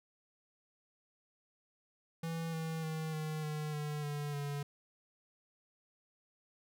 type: tone with pitch steps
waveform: square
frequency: 164.7 / 161.5 / 158.36 / 155.28 / 152.26 / 149.3 / 146.39 / 143.55 Hz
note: E3 / E3 / D#3 / D#3 / D#3 / D3 / D3 / D3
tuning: -1 / -35 / +31 / -3 / -37 / +29 / -5 / -39 cents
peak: -37 dBFS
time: 2.23-4.63 s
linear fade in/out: 5 ms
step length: 300 ms
effects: none